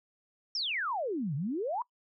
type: exponential two-way sweep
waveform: sine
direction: down then up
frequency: 5660 to 130.81 to 1020 Hz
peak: -30 dBFS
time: 0.55-1.82 s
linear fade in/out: 2 ms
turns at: 1.35 s
effects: noise-tail reverb RT60 0.1 s tail -22 dB re dry